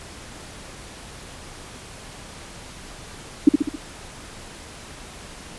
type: tone with echo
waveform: sine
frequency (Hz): 294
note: D4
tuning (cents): +2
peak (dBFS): -5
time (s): 3.47-3.49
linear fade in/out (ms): 5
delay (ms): 67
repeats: 4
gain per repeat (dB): -5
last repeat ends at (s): 3.758
effects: pink hiss -40 dBFS RMS until 5.58 s + resampled to 24000 Hz